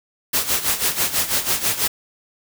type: noise with tremolo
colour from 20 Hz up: white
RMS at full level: -18 dBFS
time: 0.33-1.88 s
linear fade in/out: 10 ms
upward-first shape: sine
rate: 6.1 Hz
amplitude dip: 75%
effects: none